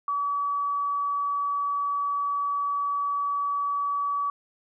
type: tone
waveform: sine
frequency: 1142 Hz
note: D6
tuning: 49 cents flat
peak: -24 dBFS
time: 0.08-4.3 s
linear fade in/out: 2 ms
effects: none